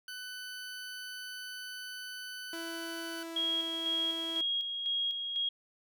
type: tone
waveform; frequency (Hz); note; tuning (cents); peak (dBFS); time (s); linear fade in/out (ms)
20% pulse; 1500; F#6; +23; -36; 0.08-3.23; 2
type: tone with pitch glide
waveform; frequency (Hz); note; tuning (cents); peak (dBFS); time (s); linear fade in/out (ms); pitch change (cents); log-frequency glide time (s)
sawtooth; 331.9 to 329; E4 to E4; +12 to -3; -36; 2.53-4.41; 2; -15; 3.05-3.7
type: tone with tremolo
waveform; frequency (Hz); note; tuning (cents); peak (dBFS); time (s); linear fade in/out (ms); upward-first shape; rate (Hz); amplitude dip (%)
sine; 3279; G#7; -23; -29; 3.36-5.49; 5; square; 2; 45
effects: none